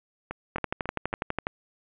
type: two click trains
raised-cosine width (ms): 0.5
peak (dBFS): -12 / -18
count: 12 / 4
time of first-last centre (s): 0.56-1.469 / 0.31-1.13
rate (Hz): 12.1 / 3.66
effects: resampled to 8000 Hz + 7-bit